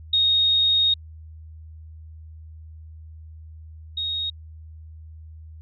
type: tone pair in turn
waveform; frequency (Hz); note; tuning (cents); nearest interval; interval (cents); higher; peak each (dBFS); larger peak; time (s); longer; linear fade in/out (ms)
sine; 3729 / 3745; A#7 / A#7; 0 / +7; unison; 7; second; -16 / -24; first; 0.13-0.94 / 3.97-4.3; first; 5
effects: added 79 Hz sine -39 dBFS peak until 5.61 s